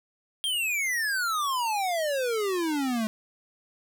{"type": "exponential sweep", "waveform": "square", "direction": "down", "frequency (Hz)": [3260, 212.5], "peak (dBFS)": -26, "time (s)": [0.44, 3.07], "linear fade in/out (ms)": 0, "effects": []}